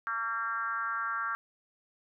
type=tone with frequency modulation; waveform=sine; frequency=1369 Hz; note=F6; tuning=35 cents flat; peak=-30 dBFS; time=0.07-1.35 s; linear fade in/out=0 ms; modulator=232 Hz; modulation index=1.2; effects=none